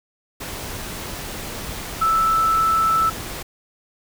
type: tone in noise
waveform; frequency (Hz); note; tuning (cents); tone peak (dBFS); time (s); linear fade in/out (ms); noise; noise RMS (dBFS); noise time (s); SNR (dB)
sine; 1318.5; E6; 0; -15; 2.01-3.1; 10; pink; -31; 0.4-3.43; +13
effects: none